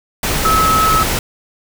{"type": "tone in noise", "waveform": "sine", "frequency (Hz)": 1294, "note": "E6", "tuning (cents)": -32, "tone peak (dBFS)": -11, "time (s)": [0.45, 1.03], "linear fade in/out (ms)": 2, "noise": "pink", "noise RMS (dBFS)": -17, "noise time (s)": [0.23, 1.19], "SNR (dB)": 3, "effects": []}